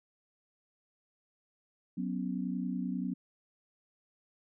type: chord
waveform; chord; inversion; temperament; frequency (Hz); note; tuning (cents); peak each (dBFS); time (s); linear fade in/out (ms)
sine; F# suspended fourth; none; equal; 185 / 246.9 / 277.2; F#3 / B3 / C#4; 0 / 0 / 0; -35 / -36 / -39; 1.97-3.14; 10
effects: none